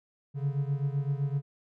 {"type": "beating tone pair", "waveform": "triangle", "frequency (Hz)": [138.1, 145.9], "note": ["C#3", "D3"], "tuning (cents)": [-6, -11], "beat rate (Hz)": 7.8, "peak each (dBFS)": [-27, -30], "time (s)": [0.34, 1.42], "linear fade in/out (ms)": 50, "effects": []}